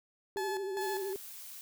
sine tone with vibrato, 387.7 Hz, G4, 19 cents flat, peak -34 dBFS, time 0.36-1.16 s, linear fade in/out 0 ms, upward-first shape sine, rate 13 Hz, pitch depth 64 cents each way
30% pulse tone with tremolo, 860 Hz, A5, 40 cents flat, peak -33 dBFS, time 0.37-1.13 s, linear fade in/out 0 ms, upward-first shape square, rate 2.5 Hz, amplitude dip 70%
blue noise, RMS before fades -47 dBFS, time 0.81-1.61 s, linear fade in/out 0 ms
effects none

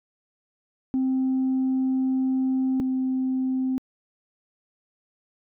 sine tone pair in turn, 261.6 / 260.1 Hz, C4 / C4, 0 / -10 cents, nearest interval unison, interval 10 cents, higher first, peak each -19 / -21 dBFS, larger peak first, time 0.94-2.8 / 2.8-3.78 s, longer first, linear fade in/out 0 ms, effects tanh soft clip ceiling -18 dBFS

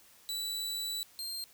sawtooth tone pair in turn, 3951 / 4186 Hz, B7 / C8, 0 / 0 cents, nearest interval minor second, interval 100 cents, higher second, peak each -31 / -34 dBFS, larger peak first, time 0.29-1.03 / 1.19-1.44 s, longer first, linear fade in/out 0 ms, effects white hiss -60 dBFS RMS until 1.53 s

